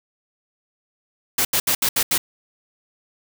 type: noise bursts at uneven times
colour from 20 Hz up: white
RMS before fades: -19 dBFS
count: 6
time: 1.38-1.45 / 1.53-1.6 / 1.67-1.75 / 1.82-1.89 / 1.96-2.03 / 2.11-2.18 s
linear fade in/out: 5 ms
effects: none